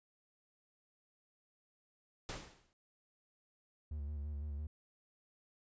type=noise with exponential decay; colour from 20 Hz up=pink; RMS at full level=-40 dBFS; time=2.29-2.73 s; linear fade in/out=0 ms; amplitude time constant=94 ms
type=tone with vibrato; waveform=triangle; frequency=73.42 Hz; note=D2; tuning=in tune; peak=-37 dBFS; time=3.91-4.67 s; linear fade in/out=5 ms; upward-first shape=square; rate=5.9 Hz; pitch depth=45 cents each way
effects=resampled to 16000 Hz